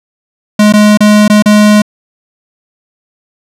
square tone with dropouts, 209.9 Hz, G#3, 19 cents sharp, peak -3 dBFS, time 0.59-1.82 s, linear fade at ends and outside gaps 5 ms, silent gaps 0.725-0.736 / 0.974-1.005 / 1.28-1.298 / 1.424-1.458 s, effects low-pass 11000 Hz 12 dB/octave

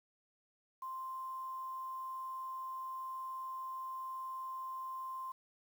sine tone with quantisation, 1046.5 Hz, C6, in tune, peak -40 dBFS, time 0.82-5.32 s, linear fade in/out 5 ms, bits 10, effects none

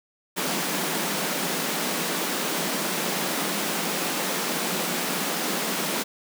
pink high-pass noise, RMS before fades -27 dBFS, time 0.36-6.04 s, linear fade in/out 20 ms, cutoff 160 Hz, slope 96 dB/octave, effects none

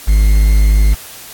triangle tone with quantisation, 51.91 Hz, G#1, in tune, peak -4 dBFS, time 0.07-0.95 s, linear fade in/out 20 ms, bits 5, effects white hiss -33 dBFS RMS until 1.33 s + AAC 64 kbps

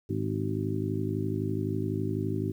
harmonic tone with a mistuned harmonic, 51.91 Hz, G#1, in tune, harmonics 2 / 3 / 4 / 5 / 6 / 7, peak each -32 / -35 / -38 / -35 / -35 / -35 dBFS, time 0.09-2.52 s, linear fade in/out 10 ms, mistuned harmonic 7, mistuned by +70 cents, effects 10-bit

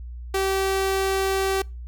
sawtooth tone, 386.1 Hz, G4, 26 cents flat, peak -17 dBFS, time 0.34-1.62 s, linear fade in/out 5 ms, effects noise-tail reverb RT60 0.3 s tail -26 dB re dry + added 60 Hz sine -33 dBFS peak until 1.87 s

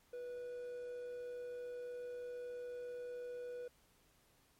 triangle tone with amplitude modulation, 490 Hz, B4, 14 cents flat, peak -40 dBFS, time 0.13-3.68 s, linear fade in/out 5 ms, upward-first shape sine, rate 134 Hz, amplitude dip 25%, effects pink hiss -71 dBFS RMS until 4.59 s + MP3 64 kbps

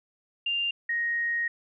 sine tone pair in turn, 2794 / 1872.9 Hz, F7 / A#6, 0 / +8 cents, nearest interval perfect fifth, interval 692 cents, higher first, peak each -25 / -25 dBFS, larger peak neither, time 0.46-0.71 / 0.89-1.48 s, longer second, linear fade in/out 5 ms, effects none

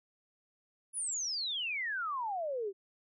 sine exponential sweep, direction down, 10548 to 373.6 Hz, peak -33 dBFS, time 0.93-2.73 s, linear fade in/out 50 ms, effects none

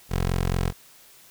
15% pulse tone, 44.31 Hz, F1, 26 cents sharp, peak -16 dBFS, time 0.09-0.73 s, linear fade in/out 50 ms, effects white hiss -52 dBFS RMS until 1.3 s

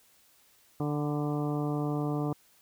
harmonic tone with a mistuned harmonic, 147.7 Hz, D3, 10 cents sharp, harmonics 1 / 2 / 3 / 4 / 5 / 6 / 7 / 8, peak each -31 / -32 / -37 / -42 / -40 / -48 / -45 / -45 dBFS, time 0.8-2.33 s, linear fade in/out 2 ms, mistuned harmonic 7, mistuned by -29 cents, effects white hiss -63 dBFS RMS until 2.61 s

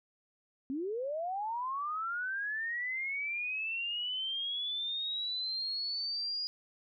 sine linear sweep, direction up, 253.6 to 4895 Hz, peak -33 dBFS, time 0.7-6.47 s, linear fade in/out 0 ms, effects none

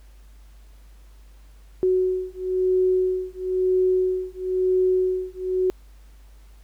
sine beating tone pair, 370 / 371 Hz, F#4 / F#4, 0 / +5 cents, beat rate 1 Hz, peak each -22 dBFS, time 1.83-5.7 s, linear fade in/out 0 ms, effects added 50 Hz sine -45 dBFS peak until 6.63 s + pink hiss -60 dBFS RMS until 6.63 s

